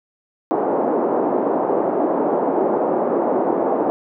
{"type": "band-pass noise", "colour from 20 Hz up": "pink", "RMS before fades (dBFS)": -19, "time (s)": [0.51, 3.9], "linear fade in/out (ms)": 0, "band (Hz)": [280, 850], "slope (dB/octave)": 24, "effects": []}